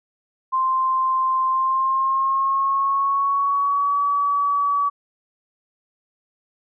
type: tone with pitch glide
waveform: sine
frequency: 1046 to 1140.7 Hz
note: C6 to C#6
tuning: -1 to +49 cents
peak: -17 dBFS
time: 0.52-4.9 s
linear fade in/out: 20 ms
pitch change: +150 cents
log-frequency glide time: 1.48-4.01 s
effects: none